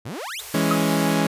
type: exponential sweep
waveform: sawtooth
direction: up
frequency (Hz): 95.8 to 4186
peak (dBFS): -26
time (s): 0.05-0.41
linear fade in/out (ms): 10
type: band-stop noise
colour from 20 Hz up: white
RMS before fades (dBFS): -36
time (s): 0.39-1.14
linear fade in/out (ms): 2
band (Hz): 110 to 380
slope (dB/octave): 96
type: chord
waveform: sawtooth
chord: C# minor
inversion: first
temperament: equal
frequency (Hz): 164.81 / 207.7 / 277.2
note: E3 / G#3 / C#4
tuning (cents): 0 / 0 / 0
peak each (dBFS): -19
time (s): 0.54-1.27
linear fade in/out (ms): 5
type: tone with exponential decay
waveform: sine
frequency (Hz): 1272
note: D#6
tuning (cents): +38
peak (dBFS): -16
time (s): 0.71-0.83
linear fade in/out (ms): 1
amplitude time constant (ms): 24
effects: resampled to 32000 Hz